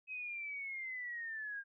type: linear sweep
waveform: sine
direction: down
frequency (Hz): 2553 to 1600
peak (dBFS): -40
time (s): 0.07-1.64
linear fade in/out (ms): 50
effects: none